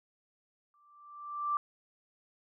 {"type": "tone with exponential growth", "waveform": "sine", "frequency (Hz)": 1174.7, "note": "D6", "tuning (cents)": 0, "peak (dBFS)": -26, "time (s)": [0.74, 1.57], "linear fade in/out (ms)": 1, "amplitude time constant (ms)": 180, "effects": []}